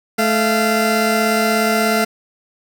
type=tone pair together; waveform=20% pulse; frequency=217.5 / 689.1 Hz; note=A3 / F5; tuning=-20 / -23 cents; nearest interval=octave + minor sixth; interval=1997 cents; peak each=-12 dBFS; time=0.18-2.05 s; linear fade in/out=10 ms; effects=none